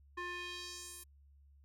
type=tone with band-pass filter sweep; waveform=square; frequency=354.3 Hz; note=F4; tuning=25 cents sharp; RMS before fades=-45 dBFS; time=0.17-1.04 s; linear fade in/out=10 ms; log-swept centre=1400 to 12000 Hz; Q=1.7; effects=added 70 Hz sine -60 dBFS peak until 1.64 s